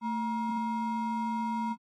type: ring-modulated tone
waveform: triangle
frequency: 587.3 Hz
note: D5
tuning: in tune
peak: -24 dBFS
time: 0.01-1.76 s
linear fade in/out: 50 ms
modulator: 364 Hz
effects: AAC 32 kbps